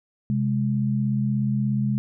sine tone pair together, 130.81 / 207.6 Hz, C3 / G#3, 0 / 0 cents, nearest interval minor sixth, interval 800 cents, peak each -23 dBFS, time 0.3-1.98 s, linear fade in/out 0 ms, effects none

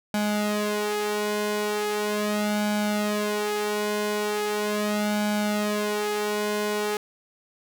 sawtooth tone with flanger, 209.2 Hz, G#3, 13 cents sharp, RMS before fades -26 dBFS, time 0.14-6.97 s, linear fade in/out 2 ms, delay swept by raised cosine 1.3 to 2.8 ms, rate 0.39 Hz, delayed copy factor +0.8, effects none

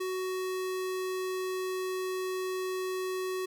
square tone, 372.4 Hz, F#4, 11 cents sharp, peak -32 dBFS, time 0-3.46 s, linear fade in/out 10 ms, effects none

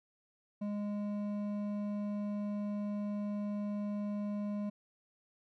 triangle tone with hard clipping, 206.1 Hz, G#3, 13 cents flat, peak -36 dBFS, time 0.61-4.7 s, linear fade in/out 10 ms, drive 12 dB, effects none

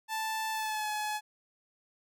sawtooth tone with pitch glide, 880 to 848.6 Hz, A5 to G#5, 0 to +37 cents, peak -28 dBFS, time 0.08-1.21 s, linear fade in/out 50 ms, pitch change -63 cents, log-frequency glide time 0.52-0.89 s, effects none

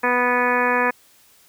harmonic tone, 246.4 Hz, B3, 4 cents flat, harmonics 1 / 2 / 3 / 4 / 5 / 6 / 7 / 8 / 9 / 10, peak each -27 / -23 / -28 / -22 / -27 / -31 / -22 / -32 / -30 / -30 dBFS, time 0.03-0.91 s, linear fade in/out 10 ms, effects white hiss -54 dBFS RMS until 1.48 s

